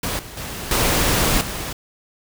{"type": "noise with level steps", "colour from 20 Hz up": "pink", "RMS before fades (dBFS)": [-24, -37, -30, -18, -28], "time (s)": [0.03, 1.73], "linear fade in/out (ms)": 5, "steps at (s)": [0.19, 0.37, 0.71, 1.41], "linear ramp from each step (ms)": 2, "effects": []}